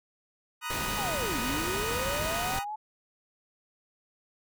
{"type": "chord", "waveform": "25% pulse", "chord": "B major seventh", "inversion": "third", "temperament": "equal", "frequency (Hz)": [932.3, 987.8, 1244.5, 1480], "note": ["A#5", "B5", "D#6", "F#6"], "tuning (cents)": [0, 0, 0, 0], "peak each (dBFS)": [-36, -38, -32, -36], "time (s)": [0.61, 2.65], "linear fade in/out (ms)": 50}
{"type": "noise", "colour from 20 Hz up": "pink", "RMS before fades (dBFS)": -34, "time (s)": [0.7, 2.59], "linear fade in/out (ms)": 2}
{"type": "linear two-way sweep", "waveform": "sine", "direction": "down then up", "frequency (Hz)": [870, 222.6, 870], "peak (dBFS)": -33, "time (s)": [0.97, 2.76], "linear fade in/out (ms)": 10, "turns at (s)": 1.4}
{"effects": []}